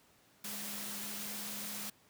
sine tone in noise, 206.7 Hz, G#3, 8 cents flat, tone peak -49 dBFS, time 0.44-1.9 s, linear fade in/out 5 ms, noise white, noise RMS -42 dBFS, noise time 0.44-1.9 s, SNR -10 dB, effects pink hiss -66 dBFS RMS until 2.09 s + high-pass 100 Hz 12 dB/octave

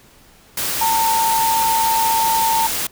sine tone in noise, 900 Hz, A5, 39 cents sharp, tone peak -15 dBFS, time 0.81-2.67 s, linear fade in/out 5 ms, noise white, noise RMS -22 dBFS, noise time 0.57-2.87 s, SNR +4 dB, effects pink hiss -49 dBFS RMS until 2.91 s

